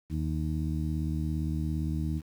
harmonic tone, 77.5 Hz, D#2, 6 cents flat, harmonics 1 / 2 / 3 / 4, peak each -31 / -32 / -37 / -37 dBFS, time 0.09-2.22 s, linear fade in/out 50 ms, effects 9-bit

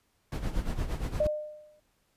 brown noise with tremolo, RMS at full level -29 dBFS, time 0.32-1.27 s, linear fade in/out 2 ms, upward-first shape sine, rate 8.6 Hz, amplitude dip 70%
sine tone with exponential decay, 605 Hz, D#5, 49 cents flat, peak -21 dBFS, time 1.2-1.8 s, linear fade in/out 5 ms, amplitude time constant 130 ms
effects pink hiss -72 dBFS RMS until 2.16 s + resampled to 32000 Hz

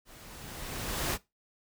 pink noise with level ramp, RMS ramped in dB -53 to -29 dBFS, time 0.05-1.18 s, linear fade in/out 50 ms, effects noise-tail reverb RT60 0.2 s tail -19 dB re dry

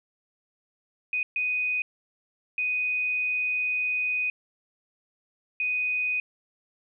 sine tone bursts at uneven times, 2492 Hz, D#7, 2 cents sharp, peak -24 dBFS, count 4, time 1.13-1.23 / 1.36-1.82 / 2.58-4.3 / 5.6-6.2 s, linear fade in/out 2 ms, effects none

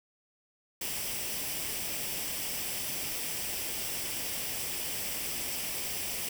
white noise with comb filter, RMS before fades -35 dBFS, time 0.81-6.29 s, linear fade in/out 5 ms, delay 0.37 ms, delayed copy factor +0.5, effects none

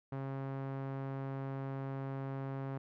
sawtooth tone with low-pass filter, 135.5 Hz, C#3, 39 cents flat, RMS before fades -40 dBFS, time 0.12-2.78 s, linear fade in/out 5 ms, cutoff 1300 Hz, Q 0.87, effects none

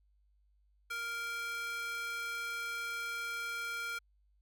square tone with high-pass filter, 466.2 Hz, A#4, in tune, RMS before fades -39 dBFS, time 0.9-3.99 s, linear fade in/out 10 ms, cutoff 1700 Hz, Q 9.3, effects added 50 Hz sine -67 dBFS peak until 4.41 s

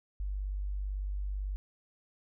sine tone, 49 Hz, G1, in tune, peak -32 dBFS, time 0.2-1.56 s, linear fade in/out 0 ms, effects none

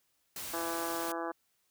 white noise, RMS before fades -41 dBFS, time 0.36-1.12 s, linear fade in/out 2 ms
harmonic tone, 167.2 Hz, E3, 25 cents sharp, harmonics 2 / 3 / 4 / 5 / 6 / 7 / 8 / 9 / 10, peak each -39 / -42 / -41 / -42 / -44 / -42 / -49 / -47 / -49 dBFS, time 0.53-1.32 s, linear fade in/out 10 ms
effects white hiss -75 dBFS RMS until 1.7 s

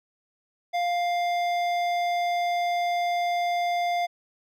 triangle tone with hard clipping, 700 Hz, F5, 4 cents sharp, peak -25 dBFS, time 0.73-4.07 s, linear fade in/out 20 ms, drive 16 dB, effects none

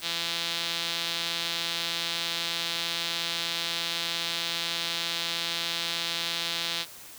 sawtooth tone with band-pass filter, 168.4 Hz, E3, 37 cents sharp, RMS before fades -31 dBFS, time 0.01-6.86 s, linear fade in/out 50 ms, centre 3800 Hz, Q 2.7, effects white hiss -46 dBFS RMS until 7.18 s

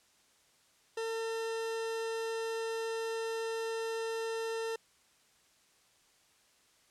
40% pulse tone, 451.8 Hz, A4, 46 cents sharp, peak -33 dBFS, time 0.97-4.76 s, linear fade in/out 5 ms, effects white hiss -67 dBFS RMS until 6.9 s + low-pass 9000 Hz 12 dB/octave

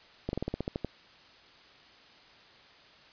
slowing click train, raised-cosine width 2 ms, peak -18 dBFS, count 10, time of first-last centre 0.29-0.847 s, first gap 41 ms, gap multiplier 1.1, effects white hiss -56 dBFS RMS until 3.12 s + resampled to 11025 Hz

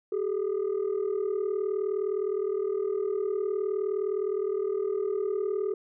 sine tone pair together, 385.5 / 425 Hz, G4 / G#4, -29 / +40 cents, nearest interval major second, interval 169 cents, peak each -27 dBFS, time 0.12-5.74 s, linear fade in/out 5 ms, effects tanh soft clip ceiling -23 dBFS

